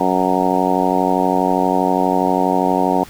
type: harmonic tone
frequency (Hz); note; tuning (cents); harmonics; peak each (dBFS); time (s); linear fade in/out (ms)
92.4; F#2; -2; 2 / 3 / 4 / 5 / 6 / 7 / 8 / 9 / 10; -23 / -20 / -23 / -24 / -25 / -24 / -20 / -25 / -21; 0-3.04; 5
effects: pink hiss -40 dBFS RMS until 3.09 s